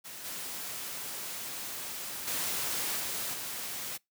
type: noise with level steps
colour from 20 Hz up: white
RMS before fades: -44 / -39 / -33 / -35 / -38 dBFS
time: 0.04-3.98 s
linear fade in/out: 20 ms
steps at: 0.24 / 2.27 / 2.99 / 3.33 s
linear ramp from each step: 10 ms
effects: noise-tail reverb RT60 0.2 s tail -26 dB re dry + high-pass 100 Hz 12 dB/octave